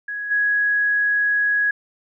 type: tone with level steps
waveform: sine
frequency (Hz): 1667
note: G#6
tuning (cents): +6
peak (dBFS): -25 / -16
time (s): 0.08-1.71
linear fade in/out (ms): 5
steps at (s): 0.3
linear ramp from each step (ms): 20
effects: none